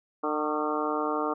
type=harmonic tone with a mistuned harmonic; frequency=151.1 Hz; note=D3; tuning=50 cents sharp; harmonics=2 / 3 / 4 / 5 / 6 / 7 / 8 / 9; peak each=-32 / -32 / -35 / -35 / -36 / -35 / -33 / -39 dBFS; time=0.23-1.34 s; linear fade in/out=10 ms; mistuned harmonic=7; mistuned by=+65 cents; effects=none